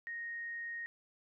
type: tone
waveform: sine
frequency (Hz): 1864.7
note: A#6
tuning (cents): 0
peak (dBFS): -39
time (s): 0.07-0.86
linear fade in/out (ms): 0
effects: none